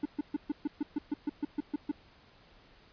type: tone bursts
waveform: triangle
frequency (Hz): 293.7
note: D4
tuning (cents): 0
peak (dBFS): -26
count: 13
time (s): 0.03-1.915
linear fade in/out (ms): 5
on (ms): 25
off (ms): 130
effects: pink hiss -60 dBFS RMS until 2.92 s + resampled to 11025 Hz